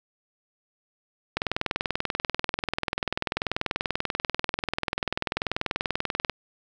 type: click train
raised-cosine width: 0.3 ms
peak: -9 dBFS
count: 102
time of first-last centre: 1.37-6.297 s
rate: 20.5 Hz
effects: none